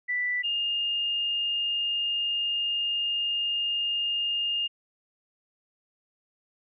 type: tone pair in turn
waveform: sine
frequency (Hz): 1975.5 / 2826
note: B6 / F7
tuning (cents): 0 / +20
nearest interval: tritone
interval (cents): 620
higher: second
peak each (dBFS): -25 / -25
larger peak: neither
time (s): 0.08-0.43 / 0.43-4.68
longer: second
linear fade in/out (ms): 20
effects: none